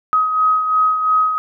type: beating tone pair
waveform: sine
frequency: 1263 / 1265.9 Hz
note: D#6 / D#6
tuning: +26 / +30 cents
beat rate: 2.9 Hz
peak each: -13 / -22 dBFS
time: 0.13-1.38 s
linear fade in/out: 0 ms
effects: none